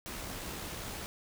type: noise with amplitude modulation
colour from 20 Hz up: pink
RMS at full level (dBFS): -40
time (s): 0.06-1.06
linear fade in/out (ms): 0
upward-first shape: sine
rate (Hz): 67.4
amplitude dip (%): 25
effects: none